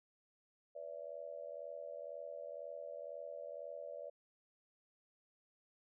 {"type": "tone with amplitude modulation", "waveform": "sine", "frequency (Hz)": 575, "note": "D5", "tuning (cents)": -37, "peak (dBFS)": -40, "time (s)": [0.75, 4.1], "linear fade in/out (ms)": 10, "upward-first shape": "sine", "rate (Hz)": 82, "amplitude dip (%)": 100, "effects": []}